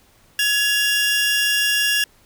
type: tone pair together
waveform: sawtooth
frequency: 1681.6 / 2794 Hz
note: G#6 / F7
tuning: +21 / 0 cents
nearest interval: major sixth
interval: 879 cents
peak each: -16 dBFS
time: 0.39-2.04 s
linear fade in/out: 2 ms
effects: pink hiss -55 dBFS RMS until 2.25 s